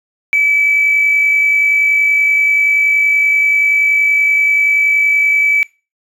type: tone with amplitude modulation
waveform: triangle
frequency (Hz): 2299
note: D7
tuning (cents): -37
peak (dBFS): -4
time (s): 0.33-5.63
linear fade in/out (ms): 0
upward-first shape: sine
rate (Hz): 50.5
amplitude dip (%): 40
effects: noise-tail reverb RT60 0.3 s tail -24 dB re dry + tanh soft clip ceiling -6 dBFS